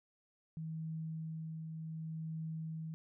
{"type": "tone with tremolo", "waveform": "sine", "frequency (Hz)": 160, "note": "D#3", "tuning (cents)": 49, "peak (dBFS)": -38, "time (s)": [0.57, 2.94], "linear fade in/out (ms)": 0, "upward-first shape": "triangle", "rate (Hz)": 0.67, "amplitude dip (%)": 35, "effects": []}